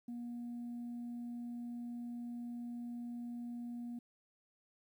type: tone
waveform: sine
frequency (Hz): 239.1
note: A#3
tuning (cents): +44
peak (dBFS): -39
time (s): 0.08-3.99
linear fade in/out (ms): 5
effects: tanh soft clip ceiling -39 dBFS + 12-bit